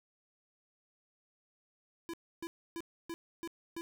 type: tone bursts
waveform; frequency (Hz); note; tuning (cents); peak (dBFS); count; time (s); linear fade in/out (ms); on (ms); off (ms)
square; 335.1; E4; +29; -39; 6; 2.09-3.81; 0; 45; 290
effects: none